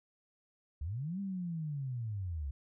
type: linear two-way sweep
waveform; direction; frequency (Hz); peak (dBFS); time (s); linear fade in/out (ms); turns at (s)
sine; up then down; 65.41 to 200.9 to 65.41; -35; 0.81-2.51; 5; 1.2
effects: none